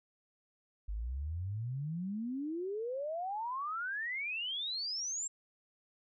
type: exponential sweep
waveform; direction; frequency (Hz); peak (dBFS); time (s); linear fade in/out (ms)
sine; up; 48.79 to 7620; -35; 0.88-5.28; 10
effects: none